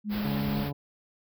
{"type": "tone with vibrato", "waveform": "sine", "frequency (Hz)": 208.6, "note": "G#3", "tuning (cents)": 8, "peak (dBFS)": -28, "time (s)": [0.04, 0.67], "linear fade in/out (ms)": 50, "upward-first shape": "sine", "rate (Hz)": 10, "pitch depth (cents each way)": 12}
{"type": "band-stop noise", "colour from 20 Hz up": "pink", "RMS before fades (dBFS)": -37, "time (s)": [0.09, 0.72], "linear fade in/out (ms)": 50, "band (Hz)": [5100, 12000], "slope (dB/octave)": 96}
{"type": "harmonic tone", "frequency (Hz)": 142.4, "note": "C#3", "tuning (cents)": 47, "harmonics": [1, 2, 3, 4, 5, 6, 7], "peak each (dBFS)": [-32, -38, -42, -44, -46, -48, -49], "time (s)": [0.24, 0.73], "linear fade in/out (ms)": 10}
{"effects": []}